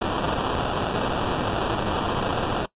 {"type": "noise with sample-and-hold", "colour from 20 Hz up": "white", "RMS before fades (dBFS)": -25, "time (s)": [0.01, 2.66], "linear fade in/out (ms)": 10, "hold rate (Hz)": 2100, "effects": ["noise-tail reverb RT60 0.1 s tail -19 dB re dry", "resampled to 8000 Hz"]}